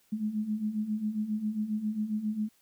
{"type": "beating tone pair", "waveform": "sine", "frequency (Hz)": [208.6, 216], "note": ["G#3", "A3"], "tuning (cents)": [8, -32], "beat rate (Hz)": 7.4, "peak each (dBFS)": [-35, -30], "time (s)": [0.12, 2.49], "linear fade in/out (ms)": 10, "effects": ["white hiss -67 dBFS RMS until 2.61 s"]}